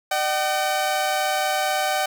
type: tone pair together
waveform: sawtooth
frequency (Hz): 604.8 / 762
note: D#5 / G5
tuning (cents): -49 / -49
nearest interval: major third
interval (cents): 400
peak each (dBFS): -22 / -18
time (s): 0.11-2.06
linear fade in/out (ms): 5
effects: none